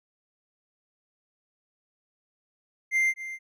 triangle tone with echo, 2093 Hz, C7, in tune, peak -19 dBFS, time 2.91-3.14 s, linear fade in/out 50 ms, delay 250 ms, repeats 1, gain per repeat -13 dB, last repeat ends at 3.39 s, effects none

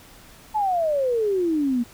sine exponential sweep, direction down, 880 to 231.3 Hz, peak -19 dBFS, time 0.54-1.84 s, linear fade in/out 20 ms, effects pink hiss -48 dBFS RMS until 1.93 s

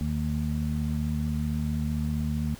harmonic tone, 75.5 Hz, D2, 48 cents sharp, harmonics 1 / 2 / 3, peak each -30 / -30 / -30 dBFS, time 0.01-2.55 s, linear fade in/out 0 ms, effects pink hiss -48 dBFS RMS until 2.59 s

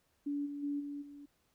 sine tone with level steps, 287 Hz, D4, 40 cents flat, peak -33 / -39 / -33 / -39 / -48 dBFS, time 0.26-1.26 s, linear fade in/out 10 ms, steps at 0.45 / 0.62 / 0.79 / 1.01 s, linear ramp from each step 20 ms, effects pink hiss -75 dBFS RMS until 1.54 s

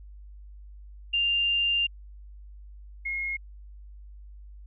sine tone pair in turn, 2794 / 2155 Hz, F7 / C#7, 0 / -49 cents, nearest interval major third, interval 449 cents, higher first, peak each -22 / -28 dBFS, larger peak first, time 1.13-1.87 / 3.05-3.37 s, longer first, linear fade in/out 10 ms, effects added 50 Hz sine -43 dBFS peak until 4.66 s

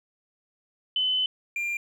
sine / triangle tone pair in turn, 3028 / 2389 Hz, F#7 / D7, +39 / +29 cents, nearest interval major third, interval 410 cents, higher first, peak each -22 / -25 dBFS, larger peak first, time 0.96-1.26 / 1.56-1.77 s, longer first, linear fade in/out 2 ms, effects none

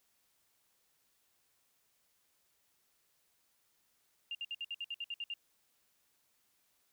sine tone bursts, 2800 Hz, F7, 4 cents sharp, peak -37 dBFS, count 11, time 4.31-5.339 s, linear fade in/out 2 ms, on 39 ms, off 60 ms, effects white hiss -75 dBFS RMS until 6.92 s

